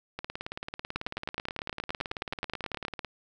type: two click trains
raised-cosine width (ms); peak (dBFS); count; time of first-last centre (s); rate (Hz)
0.3; -19 / -15; 53 / 19; 0.19-3.047 / 0.96-2.851; 18.2 / 9.52
effects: none